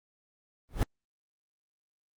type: noise with exponential growth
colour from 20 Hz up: brown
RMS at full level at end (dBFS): -19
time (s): 0.69-0.83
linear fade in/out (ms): 0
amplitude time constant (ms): 29
effects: Opus 32 kbps